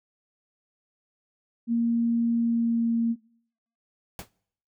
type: tone with pitch glide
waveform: sine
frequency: 233.1 to 231 Hz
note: A#3 to A#3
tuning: 0 to -16 cents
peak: -21 dBFS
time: 1.67-3.16 s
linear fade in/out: 50 ms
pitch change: -16 cents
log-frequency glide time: 2.33-2.93 s
type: noise with exponential decay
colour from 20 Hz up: pink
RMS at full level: -33 dBFS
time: 4.19-4.3 s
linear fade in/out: 1 ms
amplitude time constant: 22 ms
effects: noise-tail reverb RT60 0.7 s tail -25 dB re dry